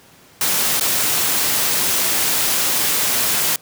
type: noise with dropouts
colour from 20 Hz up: white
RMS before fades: -18 dBFS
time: 0.41-3.56 s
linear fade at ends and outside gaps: 2 ms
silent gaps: 0.798-0.809 s
effects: pink hiss -48 dBFS RMS until 3.61 s + high-pass 100 Hz 12 dB/octave